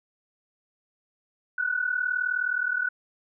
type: tone pair together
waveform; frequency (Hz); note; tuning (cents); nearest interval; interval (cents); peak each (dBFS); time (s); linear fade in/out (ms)
sine; 1461 / 1500.3; F#6 / F#6; -22 / +24; unison; 46; -27; 1.58-2.89; 5
effects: none